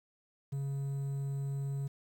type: tone with quantisation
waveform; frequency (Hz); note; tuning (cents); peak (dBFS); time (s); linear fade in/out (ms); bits
triangle; 138.59; C#3; 0; -31; 0.52-1.88; 10; 10
effects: none